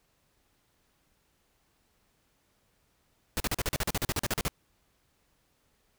pink noise bursts, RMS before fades -29 dBFS, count 16, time 3.37-4.481 s, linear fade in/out 0 ms, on 31 ms, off 41 ms, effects pink hiss -71 dBFS RMS until 5.98 s

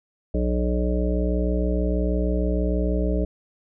harmonic tone with a mistuned harmonic, 60.7 Hz, B1, 29 cents flat, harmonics 1 / 3 / 5 / 7 / 9 / 10, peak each -22 / -27 / -29 / -30 / -32 / -32 dBFS, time 0.34-3.25 s, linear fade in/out 5 ms, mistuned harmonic 10, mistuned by +16 cents, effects none

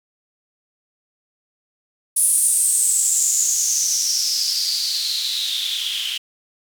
blue noise with band-pass filter sweep, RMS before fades -20 dBFS, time 2.16-6.18 s, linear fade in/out 10 ms, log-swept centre 10000 to 3000 Hz, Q 7.8, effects none

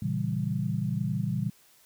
sine chord, A# diminished seventh, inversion none, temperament equal, 116.54 / 138.59 / 164.81 / 196 Hz, A#2 / C#3 / E3 / G3, 0 / 0 / 0 / 0 cents, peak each -32 dBFS, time 0.02-1.5 s, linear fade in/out 5 ms, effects white hiss -60 dBFS RMS until 1.85 s

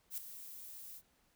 violet noise with ADSR envelope, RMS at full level -39 dBFS, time 0.1-1.02 s, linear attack 75 ms, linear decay 9 ms, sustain -11 dB, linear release 57 ms, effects pink hiss -73 dBFS RMS until 1.35 s

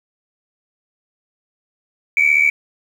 sine tone pair together, 2255 / 2330 Hz, C#7 / D7, +29 / -14 cents, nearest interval minor second, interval 57 cents, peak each -13 dBFS, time 2.17-2.5 s, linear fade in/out 2 ms, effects tanh soft clip ceiling -5 dBFS + 7-bit

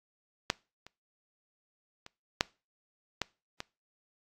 clicks, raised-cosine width 0.2 ms, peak -8 / -30 / -28 / -6 / -12 / -19 dBFS, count 6, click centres 0.501 / 0.866 / 2.064 / 2.409 / 3.217 / 3.604 s, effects noise-tail reverb RT60 0.3 s tail -23 dB re dry + AAC 48 kbps

